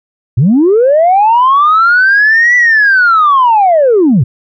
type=linear two-way sweep; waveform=sine; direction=up then down; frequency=103.83 to 1977 to 103.83 Hz; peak=-3 dBFS; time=0.37-4.24 s; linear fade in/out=10 ms; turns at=2.56 s; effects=tanh soft clip ceiling -1 dBFS